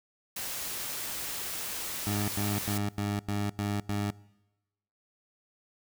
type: noise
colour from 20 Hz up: white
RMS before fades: -36 dBFS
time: 0.36-2.78 s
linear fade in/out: 5 ms
type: tone bursts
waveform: 20% pulse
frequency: 102.3 Hz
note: G#2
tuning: 26 cents flat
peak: -24 dBFS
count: 7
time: 2.07-4.104 s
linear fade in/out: 0 ms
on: 210 ms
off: 94 ms
effects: noise-tail reverb RT60 1.0 s tail -22 dB re dry